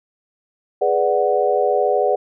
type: chord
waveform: sine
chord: G# half-diminished seventh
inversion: none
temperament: equal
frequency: 415.3 / 493.9 / 587.3 / 740 Hz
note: G#4 / B4 / D5 / F#5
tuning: 0 / 0 / 0 / 0 cents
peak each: -20 dBFS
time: 0.81-2.16 s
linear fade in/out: 10 ms
effects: none